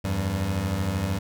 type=beating tone pair; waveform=25% pulse; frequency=84 / 97 Hz; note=E2 / G2; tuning=+33 / -18 cents; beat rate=13 Hz; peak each=-26 / -22 dBFS; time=0.04-1.19 s; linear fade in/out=10 ms; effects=none